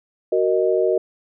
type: chord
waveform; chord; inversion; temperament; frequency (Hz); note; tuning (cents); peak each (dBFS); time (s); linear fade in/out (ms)
sine; D# minor; first; just; 373.4 / 466.7 / 622.3; F#4 / A#4 / D#5; +16 / +2 / 0; -19 / -20 / -21; 0.32-0.98; 5
effects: none